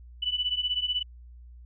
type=beating tone pair; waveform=sine; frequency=2964 / 2980 Hz; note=F#7 / F#7; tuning=+2 / +12 cents; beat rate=16 Hz; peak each=-30 / -28 dBFS; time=0.22-1.03 s; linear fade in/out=10 ms; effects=added 60 Hz sine -45 dBFS peak until 1.65 s